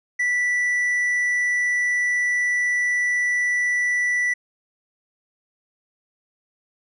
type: tone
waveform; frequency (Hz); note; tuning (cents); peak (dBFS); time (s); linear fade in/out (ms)
triangle; 1966; B6; -8; -17; 0.19-4.34; 10
effects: resampled to 24000 Hz